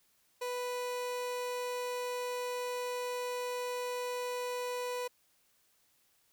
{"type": "tone", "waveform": "30% pulse", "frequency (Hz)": 493.9, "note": "B4", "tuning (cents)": 0, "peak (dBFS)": -32, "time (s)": [0.41, 5.08], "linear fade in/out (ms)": 10, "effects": ["white hiss -71 dBFS RMS until 6.32 s"]}